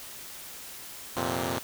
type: chord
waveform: 5% pulse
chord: F suspended fourth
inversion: none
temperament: equal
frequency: 87.31 / 116.54 / 130.81 Hz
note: F2 / Bb2 / C3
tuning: 0 / 0 / 0 cents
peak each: -22 dBFS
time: 1.16-1.59 s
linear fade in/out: 10 ms
effects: white hiss -43 dBFS RMS until 1.63 s